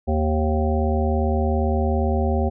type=harmonic tone; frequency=77.5 Hz; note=D#2; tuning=6 cents flat; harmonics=1 / 3 / 5 / 7 / 9 / 10; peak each=-20 / -25 / -27 / -28 / -30 / -30 dBFS; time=0.07-2.5 s; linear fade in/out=20 ms; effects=none